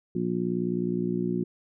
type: harmonic tone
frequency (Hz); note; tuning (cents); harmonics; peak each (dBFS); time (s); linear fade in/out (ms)
59.5; A#1; +36; 2 / 3 / 4 / 5 / 6; -39 / -29 / -31 / -35 / -30; 0.15-1.44; 5
effects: none